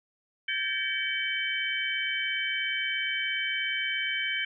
sine tone cluster, 1569 / 1706 / 1835 / 2282 / 3071 Hz, G6 / G#6 / A#6 / C#7 / G7, +1 / +46 / -28 / +50 / -36 cents, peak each -35 / -37 / -40 / -31 / -32 dBFS, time 0.48-4.45 s, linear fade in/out 5 ms, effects none

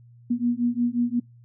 sine beating tone pair, 237.7 / 243.3 Hz, A#3 / B3, +34 / -26 cents, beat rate 5.6 Hz, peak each -24 dBFS, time 0.3-1.2 s, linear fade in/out 10 ms, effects noise-tail reverb RT60 0.2 s tail -24 dB re dry + added 119 Hz sine -48 dBFS peak until 1.44 s

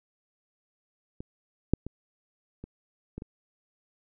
clicks, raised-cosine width 3 ms, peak -25 / -8 / -23 / -27 / -24 / -26 dBFS, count 6, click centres 1.205 / 1.736 / 1.866 / 2.64 / 3.18 / 3.221 s, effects none

